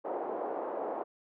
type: band-pass noise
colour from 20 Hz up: white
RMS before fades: -36 dBFS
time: 0.04-1.04 s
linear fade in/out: 20 ms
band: 330 to 810 Hz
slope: 24 dB/octave
effects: none